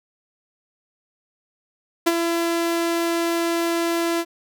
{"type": "tone with ADSR envelope", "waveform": "sawtooth", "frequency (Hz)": 337.1, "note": "E4", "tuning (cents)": 39, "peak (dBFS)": -9, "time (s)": [2.06, 4.25], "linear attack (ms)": 13, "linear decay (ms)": 36, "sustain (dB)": -7, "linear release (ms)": 53, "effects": []}